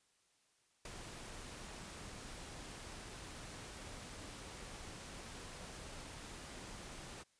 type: noise with ADSR envelope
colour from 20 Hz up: pink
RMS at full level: -45 dBFS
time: 0.85-7.24 s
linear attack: 4 ms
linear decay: 14 ms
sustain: -5 dB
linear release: 24 ms
effects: white hiss -75 dBFS RMS until 7.39 s + resampled to 22050 Hz